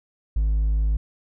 sine tone with hard clipping, 52.9 Hz, G#1, 33 cents sharp, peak -19 dBFS, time 0.36-0.97 s, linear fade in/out 5 ms, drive 2 dB, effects none

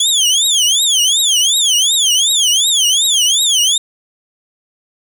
25% pulse tone with vibrato, 3300 Hz, G#7, 12 cents flat, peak -6 dBFS, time 0-3.78 s, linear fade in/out 5 ms, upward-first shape triangle, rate 2.7 Hz, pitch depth 270 cents each way, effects 7-bit

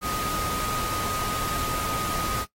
sine tone in noise, 1244.5 Hz, D#6, in tune, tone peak -29 dBFS, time 0.01-2.46 s, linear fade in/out 50 ms, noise pink, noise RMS -31 dBFS, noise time 0.01-2.46 s, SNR -1 dB, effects noise-tail reverb RT60 0.1 s tail -17 dB re dry + AAC 48 kbps

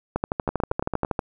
two click trains, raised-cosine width 1 ms, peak -11 / -9 dBFS, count 6 / 14, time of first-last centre 0.49-1.049 / 0.16-1.192 s, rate 8.95 / 12.6 Hz, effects none

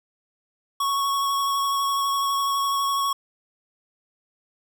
square tone with vibrato, 1108.7 Hz, C#6, in tune, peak -22 dBFS, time 0.8-3.13 s, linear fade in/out 5 ms, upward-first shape sine, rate 12 Hz, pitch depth 15 cents each way, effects none

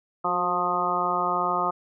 harmonic tone with a mistuned harmonic, 177.4 Hz, F3, 27 cents sharp, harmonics 1 / 2 / 3 / 4 / 5 / 6 / 7, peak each -37 / -33 / -34 / -29 / -30 / -29 / -26 dBFS, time 0.24-1.71 s, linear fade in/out 10 ms, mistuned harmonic 2, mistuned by +37 cents, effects none

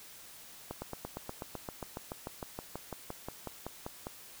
slowing click train, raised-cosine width 1 ms, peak -24 dBFS, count 23, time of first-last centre 0.71-4.069 s, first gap 110 ms, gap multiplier 1.03, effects white hiss -52 dBFS RMS until 4.4 s

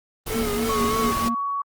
pink noise, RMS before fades -29 dBFS, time 0.26-1.29 s, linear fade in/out 10 ms
square tone with vibrato, 428.8 Hz, A4, 45 cents flat, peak -26 dBFS, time 0.3-1.12 s, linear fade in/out 5 ms, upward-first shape sine, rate 3.3 Hz, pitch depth 76 cents each way
triangle tone with tremolo, 233.7 Hz, A#3, 5 cents sharp, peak -20 dBFS, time 0.34-1.35 s, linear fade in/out 10 ms, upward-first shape triangle, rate 4.5 Hz, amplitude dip 85%
sine tone with pitch glide, 1108.7 to 1122.9 Hz, C#6 to C#6, 0 to +22 cents, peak -23 dBFS, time 0.69-1.62 s, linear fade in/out 5 ms, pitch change +22 cents, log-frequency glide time 0.96-1.24 s
effects Opus 24 kbps

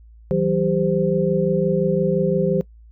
sine tone cluster, 163.4 / 189.2 / 395 / 517 Hz, E3 / F#3 / G4 / C5, -15 / +39 / +13 / -21 cents, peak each -22 dBFS, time 0.31-2.61 s, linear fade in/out 0 ms, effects noise-tail reverb RT60 0.1 s tail -21 dB re dry + added 56 Hz sine -43 dBFS peak until 2.91 s

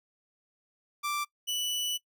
sawtooth tone pair in turn, 1174.7 / 2966 Hz, D6 / F#7, 0 / +4 cents, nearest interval octave + major third, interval 1604 cents, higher second, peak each -26 dBFS, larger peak neither, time 1.03-1.25 / 1.47-1.98 s, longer second, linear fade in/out 20 ms, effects noise-tail reverb RT60 0.1 s tail -22 dB re dry

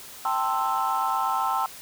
sine chord, A minor seventh, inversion third, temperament equal with one note detuned, 784 / 891.8 / 1046.5 / 1318.5 Hz, G5 / A5 / C6 / E6, 0 / +23 / 0 / 0 cents, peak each -27 dBFS, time 0.25-1.66 s, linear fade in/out 2 ms, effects tanh soft clip ceiling -16 dBFS + white hiss -43 dBFS RMS until 1.81 s

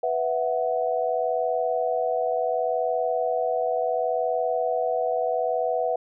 sine chord, B suspended fourth, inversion none, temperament equal, 493.9 / 659.3 / 740 Hz, B4 / E5 / F#5, 0 / 0 / 0 cents, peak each -26 / -26 / -27 dBFS, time 0.03-5.96 s, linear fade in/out 5 ms, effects none

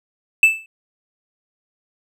triangle tone with exponential decay, 2637 Hz, E7, in tune, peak -3 dBFS, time 0.43-0.66 s, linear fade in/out 2 ms, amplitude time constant 48 ms, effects none

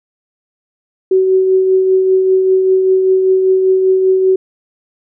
sine tone with tremolo, 377.1 Hz, F#4, 33 cents sharp, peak -6 dBFS, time 1.11-4.36 s, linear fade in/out 5 ms, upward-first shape triangle, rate 5.1 Hz, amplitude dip 40%, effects none

